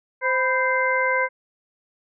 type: harmonic tone with a mistuned harmonic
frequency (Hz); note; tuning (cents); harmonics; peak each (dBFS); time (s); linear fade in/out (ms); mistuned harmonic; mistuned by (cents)
520; C5; -11; 1 / 2 / 3 / 4; -24 / -24 / -24 / -24; 0.21-1.29; 50; 2; -76
effects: none